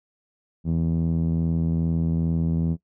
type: tone with low-pass filter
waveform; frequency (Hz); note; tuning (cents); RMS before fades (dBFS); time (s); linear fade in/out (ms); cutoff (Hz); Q
5% pulse; 82.41; E2; 0; -23; 0.64-2.77; 50; 180; 2.3
effects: noise-tail reverb RT60 0.1 s tail -20 dB re dry